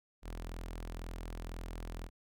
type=tone with notch filter; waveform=sawtooth; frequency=42 Hz; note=E1; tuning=33 cents sharp; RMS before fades=-43 dBFS; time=0.22-2.1 s; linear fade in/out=50 ms; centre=130 Hz; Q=1.6; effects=none